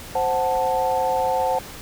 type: chord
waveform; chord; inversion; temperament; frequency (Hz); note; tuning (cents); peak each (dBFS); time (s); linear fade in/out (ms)
sine; F# diminished; second; equal; 523.3 / 740 / 880; C5 / F#5 / A5; 0 / 0 / 0; -23; 0.15-1.59; 5
effects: pink hiss -38 dBFS RMS until 1.81 s